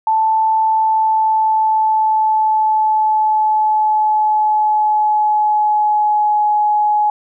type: tone with pitch glide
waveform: sine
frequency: 880 to 841.7 Hz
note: A5 to G#5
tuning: 0 to +23 cents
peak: -11 dBFS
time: 0.07-7.1 s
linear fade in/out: 2 ms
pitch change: -77 cents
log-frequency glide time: 0.62-6.45 s
effects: none